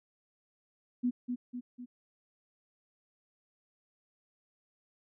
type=tone with echo; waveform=sine; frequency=246.2 Hz; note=B3; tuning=5 cents flat; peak=-26 dBFS; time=1.03-1.11 s; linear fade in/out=20 ms; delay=250 ms; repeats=3; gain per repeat=-5 dB; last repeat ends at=1.86 s; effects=none